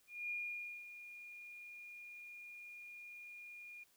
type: tone with ADSR envelope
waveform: sine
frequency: 2426 Hz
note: D#7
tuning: 44 cents flat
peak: -38 dBFS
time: 0.07-3.84 s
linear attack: 230 ms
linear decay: 540 ms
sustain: -12 dB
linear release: 10 ms
effects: white hiss -72 dBFS RMS until 3.96 s